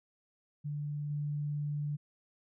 sine tone with level steps, 147 Hz, D3, 2 cents sharp, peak -34 / -32 dBFS, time 0.64-1.97 s, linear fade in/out 20 ms, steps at 1.1 s, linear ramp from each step 5 ms, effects none

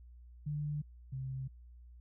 sine tone pair in turn, 148.3 / 132.12 Hz, D3 / C3, +17 / +17 cents, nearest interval major second, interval 200 cents, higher first, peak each -34 / -37 dBFS, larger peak first, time 0.46-0.82 / 1.12-1.48 s, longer neither, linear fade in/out 10 ms, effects added 60 Hz sine -52 dBFS peak until 2 s

